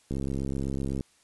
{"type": "click train", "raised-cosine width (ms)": 3, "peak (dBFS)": -19, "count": 62, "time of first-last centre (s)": [0.11, 1.008], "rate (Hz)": 67.9, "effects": ["white hiss -63 dBFS RMS until 1.23 s", "resampled to 24000 Hz"]}